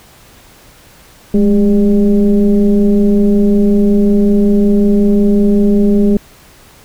sine tone with frequency modulation, 207.7 Hz, G#3, in tune, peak -6 dBFS, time 1.34-6.17 s, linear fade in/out 2 ms, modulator 195 Hz, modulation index 0.91, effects pink hiss -42 dBFS RMS until 6.84 s

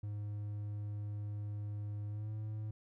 triangle tone with pitch glide, 103.83 to 107.55 Hz, G#2 to A2, 0 to -39 cents, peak -36 dBFS, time 0.03-2.71 s, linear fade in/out 5 ms, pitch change +61 cents, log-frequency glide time 2.09-2.3 s, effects none

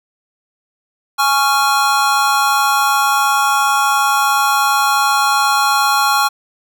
square chord, Db major, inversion second, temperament just, 831.5 / 1108.7 / 1385.9 Hz, Ab5 / Db6 / F6, +2 / 0 / -14 cents, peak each -17 dBFS, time 1.18-6.29 s, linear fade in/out 20 ms, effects none

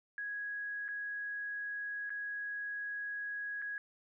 sine tone with dropouts, 1661.2 Hz, G#6, in tune, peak -37 dBFS, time 0.18-3.78 s, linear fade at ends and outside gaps 1 ms, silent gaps 0.881-0.887 / 2.095-2.103 / 3.618-3.622 s, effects none

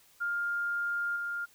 sine tone with level steps, 1405 Hz, F6, 10 cents sharp, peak -29 / -32 dBFS, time 0.2-1.46 s, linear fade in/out 20 ms, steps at 1.16 s, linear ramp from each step 5 ms, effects white hiss -62 dBFS RMS until 1.54 s

